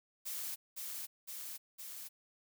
blue noise with echo, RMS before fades -41 dBFS, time 0.25-0.56 s, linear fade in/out 20 ms, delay 510 ms, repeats 3, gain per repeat -2 dB, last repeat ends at 2.09 s, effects none

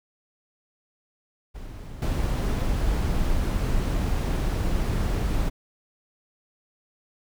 brown noise with level steps, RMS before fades -38 / -24 dBFS, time 1.54-5.5 s, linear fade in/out 20 ms, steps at 2.02 s, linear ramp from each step 2 ms, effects none

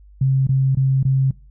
sine tone bursts, 133.7 Hz, C3, 38 cents sharp, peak -13 dBFS, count 4, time 0.21-1.31 s, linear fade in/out 5 ms, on 260 ms, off 20 ms, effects noise-tail reverb RT60 0.3 s tail -21 dB re dry + added 50 Hz sine -43 dBFS peak until 1.5 s

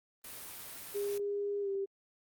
white noise, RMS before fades -46 dBFS, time 0.24-1.18 s, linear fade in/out 5 ms
sine tone with pitch glide, 406 to 393.1 Hz, G#4 to G4, -39 to +5 cents, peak -32 dBFS, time 0.94-1.86 s, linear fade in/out 20 ms, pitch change -56 cents, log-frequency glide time 1.61-1.69 s
effects Opus 32 kbps

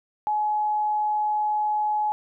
sine tone, 846 Hz, G#5, 32 cents sharp, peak -21 dBFS, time 0.27-2.12 s, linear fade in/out 0 ms, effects none

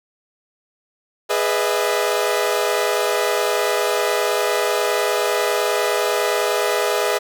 sawtooth chord, E major seventh, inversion first, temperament equal with one note detuned, 415.3 / 493.9 / 609.4 / 659.3 Hz, G#4 / B4 / D#5 / E5, 0 / 0 / -36 / 0 cents, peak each -18 / -19 / -20 / -21 dBFS, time 1.29-7.19 s, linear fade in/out 20 ms, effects none

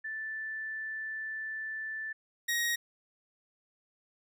sine / sawtooth tone pair in turn, 1760 / 1883.8 Hz, A6 / A#6, 0 / +18 cents, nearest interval minor second, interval 118 cents, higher second, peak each -35 / -25 dBFS, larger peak second, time 0.04-2.13 / 2.48-2.76 s, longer first, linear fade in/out 10 ms, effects none

